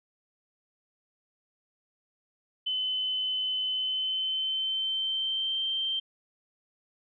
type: tone with pitch glide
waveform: sine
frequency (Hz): 3035 to 3137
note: F#7 to G7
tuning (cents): +43 to +1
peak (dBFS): -27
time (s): 2.66-6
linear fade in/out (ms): 10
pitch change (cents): +58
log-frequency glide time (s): 3.69-5.61
effects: none